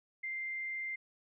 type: tone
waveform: sine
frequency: 2093 Hz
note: C7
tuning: in tune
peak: -36 dBFS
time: 0.23-0.96 s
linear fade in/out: 10 ms
effects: none